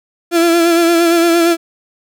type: tone with vibrato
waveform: 35% pulse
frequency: 337.9 Hz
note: E4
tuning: 43 cents sharp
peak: -7 dBFS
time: 0.31-1.57 s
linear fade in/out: 50 ms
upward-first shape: sine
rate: 8.7 Hz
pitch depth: 37 cents each way
effects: none